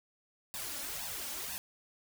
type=noise with flanger; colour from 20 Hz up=white; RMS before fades=-40 dBFS; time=0.54-1.58 s; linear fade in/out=0 ms; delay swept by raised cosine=1.1 to 3.6 ms; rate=2 Hz; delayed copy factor=+0.75; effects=none